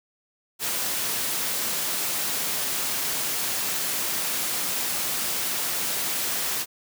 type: high-pass noise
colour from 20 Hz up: white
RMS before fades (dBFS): -27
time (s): 0.59-6.66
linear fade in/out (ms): 50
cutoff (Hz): 120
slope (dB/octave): 12
effects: none